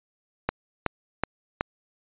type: click train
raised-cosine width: 0.5 ms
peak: -8 dBFS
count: 4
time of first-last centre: 0.49-1.609 s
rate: 2.68 Hz
effects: resampled to 8000 Hz